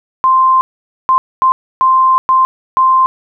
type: tone bursts at uneven times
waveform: sine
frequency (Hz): 1045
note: C6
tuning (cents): -2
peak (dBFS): -6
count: 6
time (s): 0.24-0.61 / 1.09-1.18 / 1.42-1.52 / 1.81-2.18 / 2.29-2.45 / 2.77-3.06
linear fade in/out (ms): 0
effects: none